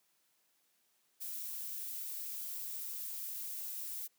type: noise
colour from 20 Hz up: violet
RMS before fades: -42 dBFS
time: 1.2-4.08 s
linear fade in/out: 20 ms
effects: white hiss -75 dBFS RMS until 4.18 s + high-pass 150 Hz 12 dB/octave